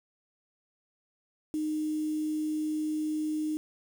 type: tone with quantisation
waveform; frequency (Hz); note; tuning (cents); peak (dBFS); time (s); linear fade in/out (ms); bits
sine; 307.6; D#4; -20; -28; 1.54-3.57; 0; 8
effects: none